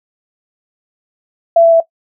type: tone with pitch steps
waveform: sine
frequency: 671 / 666 / 661 Hz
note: E5 / E5 / E5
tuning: +31 / +18 / +5 cents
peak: -4 dBFS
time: 1.56-1.803 s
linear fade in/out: 5 ms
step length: 81 ms
effects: noise-tail reverb RT60 0.1 s tail -17 dB re dry